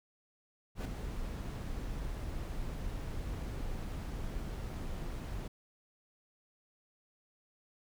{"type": "noise with ADSR envelope", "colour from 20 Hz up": "brown", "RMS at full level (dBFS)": -32, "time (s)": [0.75, 5.48], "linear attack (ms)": 100, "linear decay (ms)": 5, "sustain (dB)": -7, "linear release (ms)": 6, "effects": []}